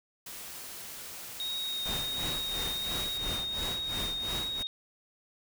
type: noise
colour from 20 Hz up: white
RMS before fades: -43 dBFS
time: 0.26-3.18 s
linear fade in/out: 5 ms
type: tone with vibrato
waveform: sine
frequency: 3733 Hz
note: A#7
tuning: 2 cents sharp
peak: -32 dBFS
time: 1.4-4.67 s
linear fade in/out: 0 ms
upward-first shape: sine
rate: 1.4 Hz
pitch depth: 19 cents each way
type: noise with tremolo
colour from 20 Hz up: pink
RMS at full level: -36 dBFS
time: 1.85-4.63 s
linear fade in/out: 10 ms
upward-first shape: sine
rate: 2.9 Hz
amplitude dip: 75%
effects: none